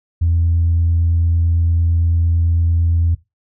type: tone with vibrato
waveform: sine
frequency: 84 Hz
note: E2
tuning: 33 cents sharp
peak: -11 dBFS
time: 0.21-3.15 s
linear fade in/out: 10 ms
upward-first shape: triangle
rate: 8.9 Hz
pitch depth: 9 cents each way
effects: noise-tail reverb RT60 0.2 s tail -18 dB re dry + tanh soft clip ceiling -8 dBFS